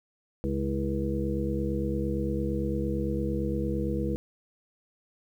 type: harmonic tone with a mistuned harmonic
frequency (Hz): 68.8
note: C#2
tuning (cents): -12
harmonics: 1 / 2 / 3 / 5 / 6 / 7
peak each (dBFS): -32 / -34 / -32 / -33 / -40 / -34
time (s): 0.44-4.16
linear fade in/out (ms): 0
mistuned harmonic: 5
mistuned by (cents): -89
effects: 10-bit